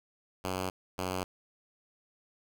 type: tone pair in turn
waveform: 5% pulse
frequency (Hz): 93 / 92.48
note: F#2 / F#2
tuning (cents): +9 / 0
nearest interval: unison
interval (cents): 9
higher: first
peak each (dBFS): -21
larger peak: neither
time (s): 0.44-0.7 / 0.98-1.24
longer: neither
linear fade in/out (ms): 5
effects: none